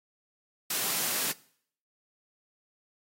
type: high-pass noise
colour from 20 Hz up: white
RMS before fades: -30 dBFS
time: 0.7-1.32 s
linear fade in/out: 5 ms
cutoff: 120 Hz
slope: 48 dB/octave
effects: noise-tail reverb RT60 0.6 s tail -21 dB re dry + AAC 48 kbps